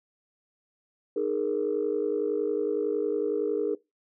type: chord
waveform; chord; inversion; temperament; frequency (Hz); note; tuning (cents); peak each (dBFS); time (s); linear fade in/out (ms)
sine; D# suspended fourth; none; equal with one note detuned; 307.4 / 415.3 / 466.2; D#4 / G#4 / A#4; -21 / 0 / 0; -32 / -27 / -28; 1.16-3.75; 5
effects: noise-tail reverb RT60 0.2 s tail -21 dB re dry + tanh soft clip ceiling -17 dBFS